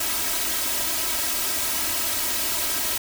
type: noise with comb filter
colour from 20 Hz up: white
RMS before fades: -25 dBFS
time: 0-2.98 s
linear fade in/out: 5 ms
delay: 3.1 ms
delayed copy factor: +0.95
effects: none